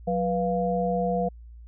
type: tone cluster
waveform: sine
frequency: 182.3 / 490.5 / 696 Hz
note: F#3 / B4 / F5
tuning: -25 / -12 / -6 cents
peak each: -27 dBFS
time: 0.07-1.29 s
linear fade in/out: 10 ms
effects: added 58 Hz sine -42 dBFS peak until 1.67 s